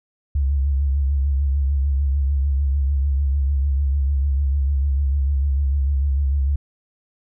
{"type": "tone with vibrato", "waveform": "sine", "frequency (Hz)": 69.3, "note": "C#2", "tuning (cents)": 0, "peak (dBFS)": -16, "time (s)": [0.35, 6.56], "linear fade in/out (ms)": 5, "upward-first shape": "sine", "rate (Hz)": 6.7, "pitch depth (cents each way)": 68, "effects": []}